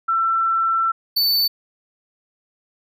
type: tone pair in turn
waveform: sine / square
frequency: 1341 / 4511 Hz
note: E6 / C#8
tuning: +29 / +29 cents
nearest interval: octave + major sixth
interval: 2100 cents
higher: second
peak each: -16 dBFS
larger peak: neither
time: 0.08-0.92 / 1.16-1.48 s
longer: first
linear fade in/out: 10 ms
effects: none